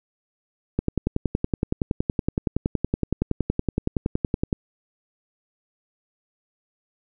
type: click train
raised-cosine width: 3 ms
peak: -8 dBFS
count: 41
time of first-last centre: 0.79-4.528 s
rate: 10.7 Hz
effects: none